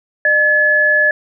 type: tone pair together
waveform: sine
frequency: 605 / 1711.2 Hz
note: D#5 / A6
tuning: -49 / -49 cents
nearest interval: octave + tritone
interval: 1800 cents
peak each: -18 / -10 dBFS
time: 0.25-1.11 s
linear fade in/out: 2 ms
effects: none